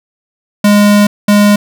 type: tone bursts at uneven times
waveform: square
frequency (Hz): 206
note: G#3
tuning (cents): -14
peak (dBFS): -5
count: 2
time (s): 0.64-1.07 / 1.28-1.56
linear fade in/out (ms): 5
effects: none